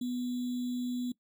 sine tone with sample-and-hold, 247 Hz, B3, in tune, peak -31 dBFS, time 0.01-1.12 s, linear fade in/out 5 ms, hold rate 3675 Hz, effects noise-tail reverb RT60 0.1 s tail -20 dB re dry

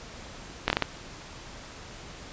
slowing click train, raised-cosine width 0.3 ms, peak -6 dBFS, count 5, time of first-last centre 0.68-0.823 s, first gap 21 ms, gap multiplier 1.37, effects pink hiss -44 dBFS RMS until 2.32 s + resampled to 16000 Hz

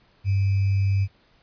sine tone with sample-and-hold, 98 Hz, G2, in tune, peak -18 dBFS, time 0.24-1.08 s, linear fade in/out 50 ms, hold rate 2450 Hz, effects pink hiss -60 dBFS RMS until 1.42 s + resampled to 11025 Hz

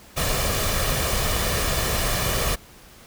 pink noise with comb filter, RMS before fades -23 dBFS, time 0.16-2.56 s, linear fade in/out 20 ms, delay 1.7 ms, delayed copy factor +0.5, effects pink hiss -48 dBFS RMS until 3.06 s

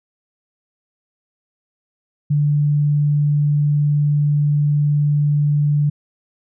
sine tone, 146.83 Hz, D3, in tune, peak -13 dBFS, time 2.3-5.9 s, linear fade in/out 10 ms, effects none

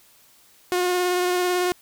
sawtooth tone with vibrato, 359.5 Hz, F#4, 50 cents flat, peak -16 dBFS, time 0.72-1.72 s, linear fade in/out 0 ms, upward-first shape triangle, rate 18 Hz, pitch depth 19 cents each way, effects white hiss -55 dBFS RMS until 1.81 s

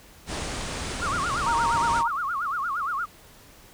pink low-pass noise, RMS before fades -32 dBFS, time 0.26-2.04 s, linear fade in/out 50 ms, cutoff 9700 Hz, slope 96 dB/octave
sine tone with vibrato, 1244.5 Hz, D#6, in tune, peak -25 dBFS, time 1.01-3.06 s, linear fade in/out 20 ms, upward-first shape sine, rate 8.6 Hz, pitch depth 250 cents each way
sine tone, 932.3 Hz, A#5, in tune, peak -22 dBFS, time 1.46-2.08 s, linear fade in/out 5 ms
effects pink hiss -51 dBFS RMS until 3.73 s

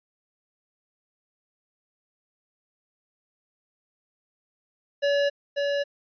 square tone with echo, 569 Hz, C#5, 45 cents sharp, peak -21 dBFS, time 5.02-5.3 s, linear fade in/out 20 ms, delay 540 ms, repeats 1, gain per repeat -3 dB, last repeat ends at 5.84 s, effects resampled to 11025 Hz

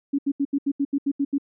sine tone bursts, 280.2 Hz, C#4, 19 cents sharp, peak -19 dBFS, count 10, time 0.13-1.383 s, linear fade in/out 10 ms, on 56 ms, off 77 ms, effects none

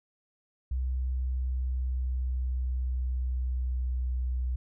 sine tone with pitch glide, 63.9 to 62.58 Hz, C2 to B1, -40 to +24 cents, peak -27 dBFS, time 0.71-4.56 s, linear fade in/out 5 ms, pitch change -36 cents, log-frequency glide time 0.9-4.13 s, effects none

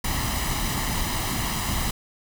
pink noise with comb filter, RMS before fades -26 dBFS, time 0.04-1.91 s, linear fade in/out 5 ms, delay 1 ms, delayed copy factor +0.6, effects none

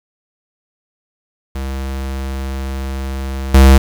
square tone with level steps, 66.9 Hz, C2, 39 cents sharp, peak -20 / -4 dBFS, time 1.55-3.78 s, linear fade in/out 5 ms, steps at 3.54 s, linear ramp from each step 5 ms, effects 7-bit

